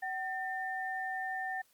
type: tone pair together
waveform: sine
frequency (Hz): 758 / 1802.8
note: F#5 / A6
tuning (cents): +42 / +42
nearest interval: octave + minor third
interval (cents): 1500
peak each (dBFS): -37 / -37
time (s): 0.02-1.62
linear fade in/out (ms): 10
effects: white hiss -69 dBFS RMS until 1.73 s + Opus 48 kbps